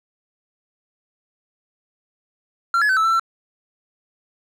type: tone with pitch steps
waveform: triangle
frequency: 1370 / 1698 / 1526 / 1311 / 1336 / 1345 Hz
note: F6 / G#6 / G6 / E6 / E6 / E6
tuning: -34 / +38 / -47 / -10 / +23 / +34 cents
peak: -13 dBFS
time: 2.74-3.196 s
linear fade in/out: 2 ms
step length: 76 ms
effects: none